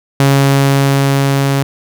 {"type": "tone with level ramp", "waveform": "sawtooth", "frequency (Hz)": 138.1, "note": "C#3", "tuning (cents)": -6, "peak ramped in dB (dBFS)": [-3, -7], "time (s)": [0.2, 1.63], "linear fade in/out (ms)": 2, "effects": []}